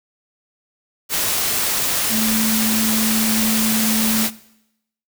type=tone in noise; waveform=sine; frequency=220 Hz; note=A3; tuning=in tune; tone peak=-20 dBFS; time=2.09-4.28 s; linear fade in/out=50 ms; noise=white; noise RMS=-20 dBFS; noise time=1.09-4.31 s; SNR=-3 dB; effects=noise-tail reverb RT60 0.8 s tail -19 dB re dry